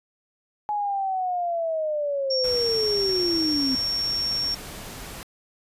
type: linear sweep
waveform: sine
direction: down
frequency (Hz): 843 to 256.4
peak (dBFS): -23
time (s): 0.69-3.75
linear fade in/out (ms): 0
type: tone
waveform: sine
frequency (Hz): 5510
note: F8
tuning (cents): -24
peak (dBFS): -23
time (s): 2.3-4.55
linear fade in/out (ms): 10
type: noise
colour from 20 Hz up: pink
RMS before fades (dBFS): -38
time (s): 2.44-5.23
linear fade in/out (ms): 0
effects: resampled to 32000 Hz